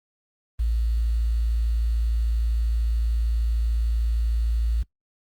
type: tone with quantisation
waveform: sine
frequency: 56.6 Hz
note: A1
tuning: 50 cents sharp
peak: -20 dBFS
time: 0.59-4.83 s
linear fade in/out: 10 ms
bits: 8
effects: noise-tail reverb RT60 0.1 s tail -20 dB re dry + Opus 24 kbps